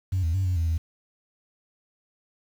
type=tone with pitch steps; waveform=sine; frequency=93.6 / 81.8 / 95.6 / 90.9 / 82.6 / 81.3 Hz; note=F#2 / E2 / G2 / F#2 / E2 / E2; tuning=+20 / -13 / -43 / -30 / +4 / -23 cents; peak=-20 dBFS; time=0.12-0.78 s; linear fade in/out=10 ms; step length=110 ms; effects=tanh soft clip ceiling -19 dBFS + 8-bit